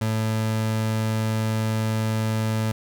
30% pulse tone, 110 Hz, A2, in tune, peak -19 dBFS, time 0.01-2.72 s, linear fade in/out 5 ms, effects none

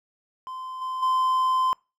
triangle tone with level steps, 1033 Hz, C6, 22 cents flat, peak -31 / -26 / -18 dBFS, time 0.47-1.73 s, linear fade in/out 0 ms, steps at 0.81 / 1.02 s, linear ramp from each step 10 ms, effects noise-tail reverb RT60 0.3 s tail -26 dB re dry

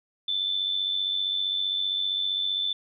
sine tone with amplitude modulation, 3520 Hz, A7, in tune, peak -22 dBFS, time 0.28-2.73 s, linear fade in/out 5 ms, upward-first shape sine, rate 95.3 Hz, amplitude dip 55%, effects none

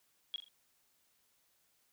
sine tone with echo, 3302 Hz, G#7, 11 cents flat, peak -35 dBFS, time 0.34-0.36 s, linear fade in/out 0 ms, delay 41 ms, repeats 3, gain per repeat -8 dB, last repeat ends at 0.483 s, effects white hiss -74 dBFS RMS until 1.92 s

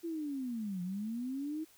sine linear two-way sweep, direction down then up, 342.8 to 174.61 to 321.4 Hz, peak -35 dBFS, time 0.03-1.65 s, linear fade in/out 20 ms, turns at 0.82 s, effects white hiss -63 dBFS RMS until 1.77 s

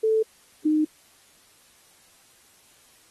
sine tone pair in turn, 440 / 307.5 Hz, A4 / D#4, 0 / -20 cents, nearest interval tritone, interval 620 cents, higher first, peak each -18 dBFS, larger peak neither, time 0.03-0.23 / 0.65-0.85 s, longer neither, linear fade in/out 10 ms, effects white hiss -57 dBFS RMS until 3.1 s + AAC 32 kbps

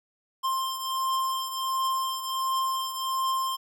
square beating tone pair, 1053 / 1054.4 Hz, C6 / C6, +11 / +13 cents, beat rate 1.4 Hz, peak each -28 / -34 dBFS, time 0.43-3.57 s, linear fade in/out 20 ms, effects none

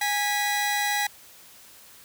sawtooth tone pair together, 823.7 / 1959 Hz, G#5 / B6, -14 / -15 cents, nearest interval octave + minor third, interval 1499 cents, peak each -22 / -23 dBFS, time 0.01-1.07 s, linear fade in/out 5 ms, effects white hiss -50 dBFS RMS until 2.04 s

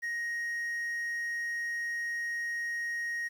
triangle tone with quantisation, 1876 Hz, A#6, 11 cents sharp, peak -30 dBFS, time 0.02-3.29 s, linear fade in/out 20 ms, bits 10, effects none

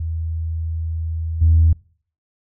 sine tone with level steps, 81.3 Hz, E2, 23 cents flat, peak -21 / -9 dBFS, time 0-1.73 s, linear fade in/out 5 ms, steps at 1.41 s, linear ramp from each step 10 ms, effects noise-tail reverb RT60 0.5 s tail -25 dB re dry + tanh soft clip ceiling -5 dBFS

